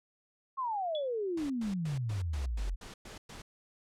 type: exponential sweep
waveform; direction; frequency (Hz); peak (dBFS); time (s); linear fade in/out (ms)
sine; down; 1100 to 40.54; -31; 0.57-2.76; 20
type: tone with exponential decay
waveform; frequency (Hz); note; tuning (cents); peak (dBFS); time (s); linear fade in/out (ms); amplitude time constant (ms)
sine; 3416; G#7; +48; -35; 0.95-1.08; 1; 28
type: noise bursts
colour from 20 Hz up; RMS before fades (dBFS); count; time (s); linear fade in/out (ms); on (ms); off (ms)
pink; -47; 9; 1.37-3.42; 5; 130; 110
effects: low-pass 8000 Hz 12 dB/octave